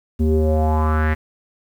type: tone with low-pass filter sweep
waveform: square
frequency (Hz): 77.78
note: D#2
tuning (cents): 0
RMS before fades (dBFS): -17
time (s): 0.19-1.15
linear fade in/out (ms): 20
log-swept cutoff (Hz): 290 to 2000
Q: 4.5
effects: 8-bit